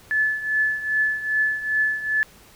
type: tone with tremolo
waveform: sine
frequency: 1731 Hz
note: A6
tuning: 29 cents flat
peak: -16 dBFS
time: 0.11-2.23 s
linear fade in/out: 0 ms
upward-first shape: triangle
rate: 2.5 Hz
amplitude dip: 80%
effects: pink hiss -50 dBFS RMS until 2.55 s